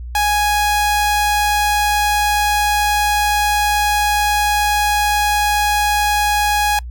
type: tone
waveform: sawtooth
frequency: 830.6 Hz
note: G#5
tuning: in tune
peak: -10 dBFS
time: 0.15-6.79 s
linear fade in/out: 2 ms
effects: noise-tail reverb RT60 0.1 s tail -25 dB re dry + added 60 Hz sine -26 dBFS peak until 6.9 s